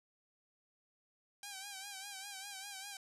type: tone with vibrato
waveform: 5% pulse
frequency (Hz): 790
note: G5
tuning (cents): +13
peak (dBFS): -33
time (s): 1.43-2.97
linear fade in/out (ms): 2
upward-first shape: sine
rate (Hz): 5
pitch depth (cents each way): 67
effects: resampled to 32000 Hz